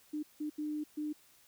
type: tone bursts at uneven times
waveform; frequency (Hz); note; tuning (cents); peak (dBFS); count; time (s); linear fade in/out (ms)
sine; 301.4; D4; +45; -34; 4; 0.13-0.23 / 0.4-0.5 / 0.58-0.84 / 0.97-1.13; 10
effects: white hiss -64 dBFS RMS until 1.47 s